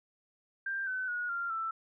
sine tone with pitch steps, 1584 / 1516 / 1450.9 / 1388.5 / 1328.9 Hz, G6 / F#6 / F#6 / F6 / E6, +18 / +42 / -34 / -10 / +14 cents, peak -32 dBFS, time 0.66-1.71 s, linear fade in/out 5 ms, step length 210 ms, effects none

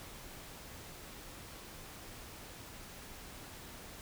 silence, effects pink hiss -50 dBFS RMS until 4.01 s

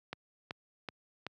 click train, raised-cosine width 0.3 ms, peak -22 dBFS, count 4, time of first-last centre 0.13-1.266 s, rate 2.64 Hz, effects high-pass 100 Hz 12 dB/octave

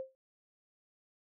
sine tone with exponential decay, 527 Hz, C5, 12 cents sharp, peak -34 dBFS, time 0-0.15 s, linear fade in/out 0 ms, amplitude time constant 31 ms, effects none

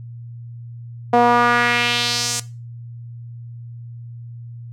sawtooth tone with band-pass filter sweep, 240 Hz, B3, 49 cents flat, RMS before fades -17 dBFS, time 1.13-2.4 s, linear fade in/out 5 ms, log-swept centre 690 to 7500 Hz, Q 2.1, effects noise-tail reverb RT60 0.3 s tail -17 dB re dry + added 118 Hz sine -32 dBFS peak until 4.72 s

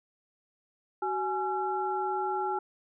sine tone cluster, 376 / 840 / 1359 Hz, F#4 / G#5 / F6, +28 / +19 / -48 cents, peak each -33 / -30 / -36 dBFS, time 1.02-2.59 s, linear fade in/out 5 ms, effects none

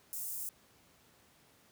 white high-pass noise, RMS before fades -40 dBFS, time 0.13-0.49 s, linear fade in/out 0 ms, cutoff 7400 Hz, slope 24 dB/octave, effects pink hiss -65 dBFS RMS until 1.71 s + high-pass 80 Hz 12 dB/octave

